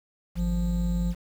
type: tone pair together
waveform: triangle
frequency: 51.91 / 174.61 Hz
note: G#1 / F3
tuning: 0 / 0 cents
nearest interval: octave + major sixth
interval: 2100 cents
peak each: -24 dBFS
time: 0.35-1.15 s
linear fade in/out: 50 ms
effects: 8-bit